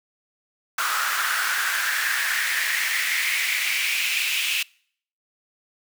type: noise with high-pass filter sweep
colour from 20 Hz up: pink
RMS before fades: -24 dBFS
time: 0.78-4.63 s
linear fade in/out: 5 ms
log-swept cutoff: 1300 to 2700 Hz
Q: 4.8
effects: noise-tail reverb RT60 0.6 s tail -26 dB re dry